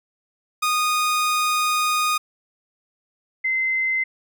sawtooth / sine tone pair in turn, 1235 / 2065 Hz, D#6 / C7, -13 / -23 cents, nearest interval major sixth, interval 890 cents, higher second, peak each -15 / -19 dBFS, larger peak first, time 0.62-2.18 / 3.44-4.04 s, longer first, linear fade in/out 10 ms, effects none

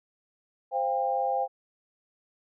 sine chord, C suspended fourth, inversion none, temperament equal with one note detuned, 523.3 / 698.5 / 798.2 Hz, C5 / F5 / G5, 0 / 0 / +31 cents, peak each -30 / -31 / -27 dBFS, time 0.71-1.48 s, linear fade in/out 50 ms, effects none

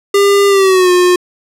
square tone with pitch glide, 400.8 to 359.1 Hz, G4 to F4, +38 to +48 cents, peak -7 dBFS, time 0.14-1.16 s, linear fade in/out 5 ms, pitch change -190 cents, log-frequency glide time 0.48-0.91 s, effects low-pass 12000 Hz 12 dB/octave

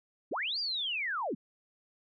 sine linear two-way sweep, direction up then down, 159.3 to 4894 to 159.3 Hz, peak -31 dBFS, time 0.31-1.35 s, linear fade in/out 10 ms, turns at 0.59 s, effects none

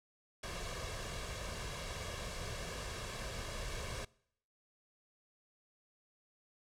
pink noise with comb filter, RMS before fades -42 dBFS, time 0.43-4.05 s, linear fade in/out 5 ms, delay 1.8 ms, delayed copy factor +0.6, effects noise-tail reverb RT60 0.7 s tail -24 dB re dry + low-pass 8000 Hz 12 dB/octave

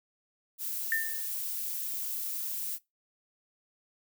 violet noise, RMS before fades -35 dBFS, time 0.58-2.79 s, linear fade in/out 50 ms
sine tone with exponential decay, 1800 Hz, A6, 39 cents sharp, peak -24 dBFS, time 0.92-1.31 s, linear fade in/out 1 ms, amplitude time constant 83 ms
effects noise-tail reverb RT60 0.2 s tail -21 dB re dry

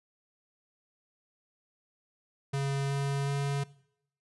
square tone with pitch steps, 138.59 / 139.55 / 140.52 Hz, C#3 / C#3 / C#3, 0 / +12 / +24 cents, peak -29 dBFS, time 2.53-3.64 s, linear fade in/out 10 ms, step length 370 ms, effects noise-tail reverb RT60 0.7 s tail -20 dB re dry + resampled to 24000 Hz

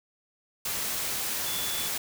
sine tone in noise, 3448 Hz, A7, 36 cents flat, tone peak -36 dBFS, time 1.46-1.88 s, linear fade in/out 5 ms, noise white, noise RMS -31 dBFS, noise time 0.65-1.98 s, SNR -8 dB, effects none

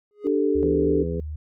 triangle tone with exponential growth, 415.3 Hz, G#4, in tune, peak -25 dBFS, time 0.11-0.27 s, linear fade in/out 0 ms, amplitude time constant 34 ms
sine chord, D suspended fourth, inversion none, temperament just, 293.7 / 391.6 / 440.5 Hz, D4 / G4 / A4, 0 / -2 / +2 cents, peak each -23 dBFS, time 0.24-1.04 s, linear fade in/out 20 ms
sine tone with pitch glide, 73.7 to 76.25 Hz, D2 to D#2, +7 to -34 cents, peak -29 dBFS, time 0.55-1.36 s, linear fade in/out 5 ms, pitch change +59 cents, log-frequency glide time 0.71-1.17 s
harmonic tone, 83.2 Hz, E2, 17 cents sharp, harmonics 2 / 3 / 4 / 5 / 6, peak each -29 / -35 / -38 / -30 / -33 dBFS, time 0.63-1.2 s, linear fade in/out 0 ms
effects none

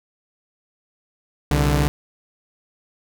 sawtooth tone pair together, 65.92 / 146.83 Hz, C2 / D3, +14 / 0 cents, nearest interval octave + major second, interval 1386 cents, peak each -15 dBFS, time 1.51-1.88 s, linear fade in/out 0 ms, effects none

